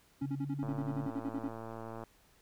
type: tone bursts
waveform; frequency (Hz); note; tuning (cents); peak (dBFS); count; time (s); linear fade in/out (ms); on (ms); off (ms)
triangle; 277.2; C#4; 0; -31; 14; 0.21-1.484; 10; 52; 42
type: tone with pitch glide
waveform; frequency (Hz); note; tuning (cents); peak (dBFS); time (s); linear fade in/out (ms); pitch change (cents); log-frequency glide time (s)
sine; 138.59 to 141.91; C#3 to C#3; 0 to +41; -37; 0.22-1.07; 2; +41; 0.38-0.44
type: click train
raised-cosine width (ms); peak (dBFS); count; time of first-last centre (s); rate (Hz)
1; -30; 160; 0.63-2.037; 113
effects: pink hiss -66 dBFS RMS until 2.41 s